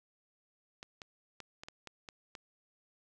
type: clicks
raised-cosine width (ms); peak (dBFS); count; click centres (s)
0.2; -28; 8; 0.829 / 1.018 / 1.403 / 1.635 / 1.685 / 1.873 / 2.088 / 2.352
effects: none